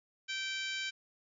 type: harmonic tone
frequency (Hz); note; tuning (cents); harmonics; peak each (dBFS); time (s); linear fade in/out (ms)
777; G5; -16; 2 / 3 / 4 / 5 / 6 / 7 / 8 / 9; -41 / -40 / -41 / -44 / -47 / -50 / -54 / -50; 0.28-0.91; 20
effects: none